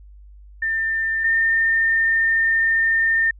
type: tone pair in turn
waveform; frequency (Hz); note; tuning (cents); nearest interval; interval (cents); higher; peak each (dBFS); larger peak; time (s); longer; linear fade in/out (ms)
sine; 1796 / 1812.7; A6 / A#6; +35 / -49; unison; 16; second; -19 / -15; second; 0.62-1.24 / 1.24-3.31; second; 5
effects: added 50 Hz sine -41 dBFS peak until 3.39 s